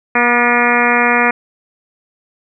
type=harmonic tone with a mistuned harmonic; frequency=240.3 Hz; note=B3; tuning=47 cents flat; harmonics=1 / 2 / 3 / 4 / 5 / 6 / 7 / 8 / 9 / 10; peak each=-19 / -19 / -19 / -19 / -19 / -19 / -19 / -19 / -19 / -19 dBFS; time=0.15-1.31 s; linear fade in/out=5 ms; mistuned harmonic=7; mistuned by=+44 cents; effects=none